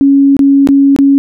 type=tone with dropouts; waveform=sine; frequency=277.2 Hz; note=C#4; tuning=in tune; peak=-3 dBFS; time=0.01-1.18 s; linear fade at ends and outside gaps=0 ms; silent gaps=0.367-0.392 / 0.673-0.688 / 0.963-0.988 s; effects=none